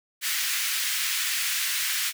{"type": "high-pass noise", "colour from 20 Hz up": "pink", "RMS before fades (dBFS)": -27, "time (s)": [0.21, 2.13], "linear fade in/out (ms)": 50, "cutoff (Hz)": 1700, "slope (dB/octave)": 24, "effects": []}